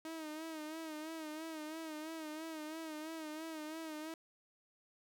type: tone with vibrato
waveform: sawtooth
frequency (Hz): 314.7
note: D#4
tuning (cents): +20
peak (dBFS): -39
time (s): 0.05-4.14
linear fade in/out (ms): 2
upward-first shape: sine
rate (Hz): 3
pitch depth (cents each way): 61
effects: none